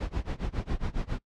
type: noise with tremolo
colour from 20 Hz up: brown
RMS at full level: -28 dBFS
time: 0-1.19 s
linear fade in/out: 10 ms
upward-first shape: sine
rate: 7.3 Hz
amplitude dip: 95%
effects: noise-tail reverb RT60 0.1 s tail -22 dB re dry + low-pass 5000 Hz 12 dB/octave